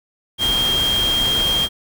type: tone in noise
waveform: sine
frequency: 3213 Hz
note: G7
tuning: 42 cents sharp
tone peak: -16 dBFS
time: 0.38-1.69 s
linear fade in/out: 50 ms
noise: pink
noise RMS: -25 dBFS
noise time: 0.38-1.69 s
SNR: +6 dB
effects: none

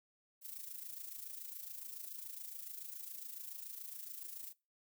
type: noise with amplitude modulation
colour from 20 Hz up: violet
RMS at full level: -45 dBFS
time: 0.41-4.54 s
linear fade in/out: 50 ms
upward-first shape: sine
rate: 27.1 Hz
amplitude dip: 65%
effects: noise-tail reverb RT60 0.3 s tail -23 dB re dry

